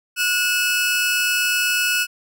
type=tone pair together; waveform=sawtooth; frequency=1456 / 2612 Hz; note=F#6 / E7; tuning=-28 / -17 cents; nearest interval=minor seventh; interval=1011 cents; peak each=-17 dBFS; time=0.16-2.07 s; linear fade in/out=50 ms; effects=none